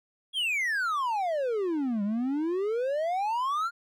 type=exponential two-way sweep; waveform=triangle; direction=down then up; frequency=3364 to 197.6 to 1427 Hz; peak=-24 dBFS; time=0.33-3.71 s; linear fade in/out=50 ms; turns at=2.03 s; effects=none